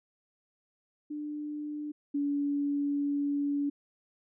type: tone pair in turn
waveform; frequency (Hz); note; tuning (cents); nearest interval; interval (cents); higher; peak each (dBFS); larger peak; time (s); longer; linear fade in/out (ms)
sine; 297.6 / 285.8; D4 / D4; +23 / -47; minor second; 70; first; -34 / -27; second; 1.1-1.92 / 2.14-3.7; second; 10
effects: none